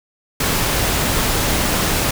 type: noise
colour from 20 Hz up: pink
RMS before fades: -18 dBFS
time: 0.4-2.11 s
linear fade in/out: 5 ms
effects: none